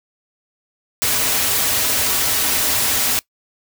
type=noise with comb filter; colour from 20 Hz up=white; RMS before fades=-18 dBFS; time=1.02-3.19 s; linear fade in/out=0 ms; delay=5.7 ms; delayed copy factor=-0.65; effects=noise-tail reverb RT60 0.1 s tail -21 dB re dry